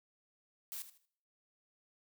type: noise with echo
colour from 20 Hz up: blue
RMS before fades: -43 dBFS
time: 0.72-0.82 s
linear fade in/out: 0 ms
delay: 78 ms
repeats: 3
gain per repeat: -12 dB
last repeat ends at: 1.054 s
effects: noise-tail reverb RT60 0.6 s tail -22 dB re dry